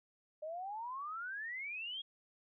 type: exponential sweep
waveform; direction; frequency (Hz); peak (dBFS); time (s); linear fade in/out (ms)
sine; up; 600 to 3322; -40; 0.42-2.02; 10
effects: none